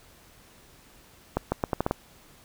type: accelerating click train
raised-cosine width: 1 ms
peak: -10 dBFS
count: 7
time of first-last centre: 1.37-1.911 s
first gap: 150 ms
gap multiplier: 0.79
effects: pink hiss -55 dBFS RMS until 2.44 s